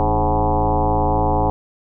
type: tone with frequency modulation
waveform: sine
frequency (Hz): 415.3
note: G#4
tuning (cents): 0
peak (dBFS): -14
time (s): 0-1.5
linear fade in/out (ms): 0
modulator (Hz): 111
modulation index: 4.7
effects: none